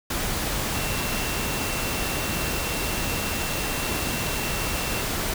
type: tone in noise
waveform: sine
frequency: 2709 Hz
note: E7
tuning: 47 cents sharp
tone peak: -35 dBFS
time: 0.74-5.02 s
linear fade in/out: 5 ms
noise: pink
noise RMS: -27 dBFS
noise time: 0.1-5.34 s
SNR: -11 dB
effects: none